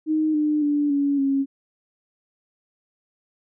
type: tone with pitch steps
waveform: sine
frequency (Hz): 311.1 / 301.4 / 291.9 / 282.8 / 274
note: D#4 / D4 / D4 / C#4 / C#4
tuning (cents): 0 / +45 / -10 / +35 / -20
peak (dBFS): -18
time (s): 0.06-1.46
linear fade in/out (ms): 50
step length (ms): 280
effects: none